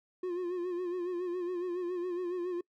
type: tone with vibrato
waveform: triangle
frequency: 356.4 Hz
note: F4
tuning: 35 cents sharp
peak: -30 dBFS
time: 0.23-2.61 s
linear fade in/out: 5 ms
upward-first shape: sine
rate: 7.2 Hz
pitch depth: 59 cents each way
effects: noise-tail reverb RT60 0.1 s tail -25 dB re dry